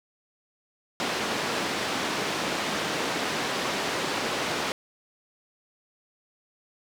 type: band-pass noise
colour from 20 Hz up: pink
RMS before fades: -29 dBFS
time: 1-4.72 s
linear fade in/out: 0 ms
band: 260 to 5100 Hz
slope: 12 dB/octave
effects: none